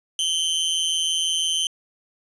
sawtooth tone with amplitude modulation, 3076 Hz, G7, 33 cents flat, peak -14 dBFS, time 0.19-1.67 s, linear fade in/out 2 ms, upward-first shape sine, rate 166 Hz, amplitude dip 70%, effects resampled to 22050 Hz

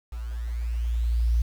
sine tone with level ramp, 58.1 Hz, A#1, 5 cents flat, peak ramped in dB -31 to -17 dBFS, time 0.12-1.42 s, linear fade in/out 5 ms, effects tanh soft clip ceiling -14 dBFS + 8-bit

